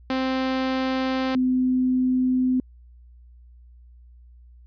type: tone pair in turn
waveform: sawtooth / sine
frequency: 261.6 / 255.3 Hz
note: C4 / C4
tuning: 0 / -42 cents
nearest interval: unison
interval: 42 cents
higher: first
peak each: -18 dBFS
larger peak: neither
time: 0.1-1.35 / 1.35-2.6 s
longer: neither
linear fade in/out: 2 ms
effects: added 60 Hz sine -46 dBFS peak until 4.66 s + resampled to 11025 Hz